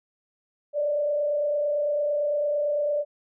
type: tone with frequency modulation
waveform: sine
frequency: 587.3 Hz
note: D5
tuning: in tune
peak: -22 dBFS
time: 0.73-3.05 s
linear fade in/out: 50 ms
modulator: 28.9 Hz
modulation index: 0.51
effects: none